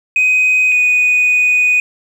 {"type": "tone pair in turn", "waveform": "sine", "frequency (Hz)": [2509, 2483], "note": ["D#7", "D#7"], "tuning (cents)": [14, -4], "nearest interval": "unison", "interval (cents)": 18, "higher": "first", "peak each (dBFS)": [-7, -7], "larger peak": "neither", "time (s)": [[0.16, 0.72], [0.72, 1.8]], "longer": "second", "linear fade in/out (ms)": 2, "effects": ["tanh soft clip ceiling -7 dBFS", "7-bit"]}